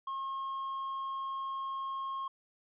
triangle tone, 1078 Hz, C#6, 49 cents flat, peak -33 dBFS, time 0.07-2.28 s, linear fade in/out 5 ms, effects resampled to 8000 Hz

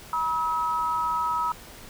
sine tone pair together, 964 / 1283.5 Hz, B5 / E6, -42 / -47 cents, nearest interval perfect fourth, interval 495 cents, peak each -26 dBFS, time 0.13-1.52 s, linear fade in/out 2 ms, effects pink hiss -45 dBFS RMS until 1.89 s

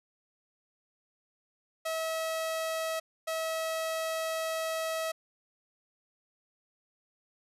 sawtooth tone bursts at uneven times, 645 Hz, E5, 38 cents flat, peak -27 dBFS, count 2, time 1.85-3 / 3.27-5.12 s, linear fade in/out 10 ms, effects resampled to 32000 Hz

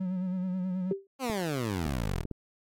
triangle tone with vibrato, 184.4 Hz, F#3, 6 cents flat, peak -27 dBFS, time 0-0.93 s, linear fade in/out 10 ms, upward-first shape sine, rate 9.3 Hz, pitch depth 44 cents each way
sine tone with exponential decay, 391.6 Hz, G4, 2 cents flat, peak -23 dBFS, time 0.91-1.07 s, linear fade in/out 2 ms, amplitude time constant 33 ms
15% pulse exponential sweep, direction down, 277.2 to 36.34 Hz, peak -23 dBFS, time 1.19-2.25 s, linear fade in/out 50 ms
clicks, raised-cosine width 3 ms, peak -23 dBFS, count 4, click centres 1.299 / 1.862 / 2.253 / 2.313 s
effects AAC 64 kbps

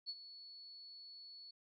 sine tone with ADSR envelope, 4412 Hz, C#8, 9 cents flat, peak -39 dBFS, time 0.06-1.51 s, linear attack 33 ms, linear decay 46 ms, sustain -13 dB, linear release 6 ms, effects none

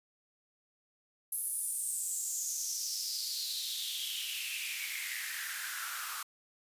white noise with high-pass filter sweep, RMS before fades -37 dBFS, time 1.32-6.23 s, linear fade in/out 5 ms, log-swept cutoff 11000 to 1200 Hz, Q 5.6, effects resampled to 32000 Hz

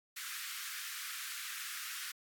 pink high-pass noise, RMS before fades -43 dBFS, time 0.16-2.12 s, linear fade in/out 10 ms, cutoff 1300 Hz, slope 48 dB/octave, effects AAC 64 kbps

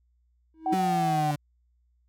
triangle tone with exponential growth, 320 Hz, D#4, 49 cents sharp, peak -19 dBFS, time 0.54-0.74 s, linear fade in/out 2 ms, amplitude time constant 43 ms
sine tone, 757 Hz, F#5, 39 cents sharp, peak -24 dBFS, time 0.66-1.31 s, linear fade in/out 2 ms
35% pulse exponential sweep, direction down, 190.8 to 144.3 Hz, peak -25 dBFS, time 0.72-1.36 s, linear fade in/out 10 ms
effects added 60 Hz sine -64 dBFS peak until 2.08 s

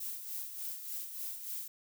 violet noise with tremolo, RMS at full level -39 dBFS, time 0-1.68 s, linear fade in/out 5 ms, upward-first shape sine, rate 3.4 Hz, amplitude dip 55%, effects none

